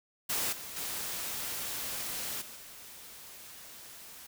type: noise with level steps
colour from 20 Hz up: white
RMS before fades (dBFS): -32 / -43 / -37 / -47 / -49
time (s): 0.29-4.27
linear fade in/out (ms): 10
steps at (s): 0.52 / 0.76 / 2.41 / 2.56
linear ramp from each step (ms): 10
effects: none